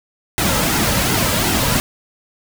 pink noise with flanger, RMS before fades -17 dBFS, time 0.38-1.8 s, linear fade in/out 0 ms, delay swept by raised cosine 1.7 to 2.8 ms, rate 2.7 Hz, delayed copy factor -0.55, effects none

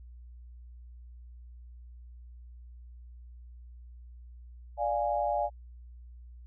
sine chord, D diminished, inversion none, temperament equal, 587.3 / 698.5 / 830.6 Hz, D5 / F5 / Ab5, 0 / 0 / 0 cents, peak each -31 dBFS, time 4.77-5.5 s, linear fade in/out 50 ms, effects added 60 Hz sine -46 dBFS peak until 6.46 s

